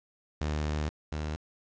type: tone pair in turn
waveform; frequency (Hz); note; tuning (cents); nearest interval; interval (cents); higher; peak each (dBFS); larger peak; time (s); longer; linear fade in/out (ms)
sawtooth; 75.6 / 76.35; D#2 / D#2; -49 / -32; unison; 17; second; -25 / -28; first; 0.41-0.89 / 1.12-1.36; first; 0
effects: resampled to 16000 Hz + 9-bit